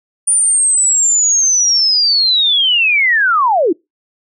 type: linear sweep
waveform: sine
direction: down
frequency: 9397 to 290 Hz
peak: -9 dBFS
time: 0.27-3.73 s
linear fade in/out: 10 ms
effects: noise-tail reverb RT60 0.2 s tail -25 dB re dry